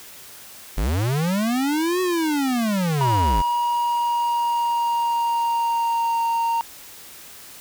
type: linear two-way sweep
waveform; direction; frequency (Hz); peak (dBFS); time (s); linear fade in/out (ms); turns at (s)
square; up then down; 40.89 to 372.1 to 40.89; -20; 0.77-3.42; 10; 2.01
type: tone with pitch glide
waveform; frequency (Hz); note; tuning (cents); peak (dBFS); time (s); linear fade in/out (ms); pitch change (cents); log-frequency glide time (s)
triangle; 960 to 924.6; B5 to A#5; -49 to -14; -17; 3.01-6.61; 0; -65; 3.22-6.19
effects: white hiss -42 dBFS RMS until 7.6 s